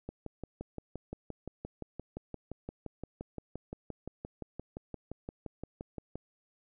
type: click train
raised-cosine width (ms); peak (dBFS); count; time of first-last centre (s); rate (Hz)
2; -26; 36; 0.09-6.156; 5.77
effects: none